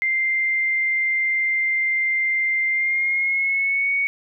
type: tone with pitch glide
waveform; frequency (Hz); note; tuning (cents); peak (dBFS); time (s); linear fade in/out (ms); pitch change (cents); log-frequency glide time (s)
sine; 2093 to 2230; C7 to C#7; 0 to +10; -18; 0.02-4.07; 0; +110; 2.69-3.91
effects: none